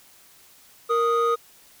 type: tone pair together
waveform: triangle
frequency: 466.2 / 1244.5 Hz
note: A#4 / D#6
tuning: 0 / 0 cents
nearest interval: octave + perfect fourth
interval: 1700 cents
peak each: -19 dBFS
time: 0.89-1.36 s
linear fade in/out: 20 ms
effects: tanh soft clip ceiling -11 dBFS + white hiss -53 dBFS RMS until 1.8 s